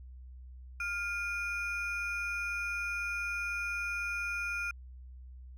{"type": "ring-modulated tone", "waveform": "triangle", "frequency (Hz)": 1919, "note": "A#6", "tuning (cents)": 50, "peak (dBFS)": -28, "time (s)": [0.8, 4.71], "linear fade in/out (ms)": 2, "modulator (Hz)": 515, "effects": ["added 63 Hz sine -46 dBFS peak until 5.57 s"]}